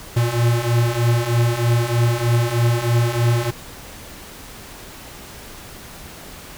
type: beating tone pair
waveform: square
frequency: 116.54 / 119.74 Hz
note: A#2 / A#2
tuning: 0 / +47 cents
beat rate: 3.2 Hz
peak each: -21 / -18 dBFS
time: 0.16-3.51 s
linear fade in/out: 10 ms
effects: pink hiss -38 dBFS RMS until 6.57 s